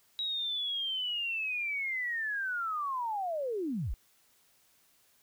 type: linear sweep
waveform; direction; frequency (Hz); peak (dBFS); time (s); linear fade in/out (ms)
sine; down; 3854 to 30.52; -31; 0.19-3.94; 0
effects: white hiss -67 dBFS RMS until 5.22 s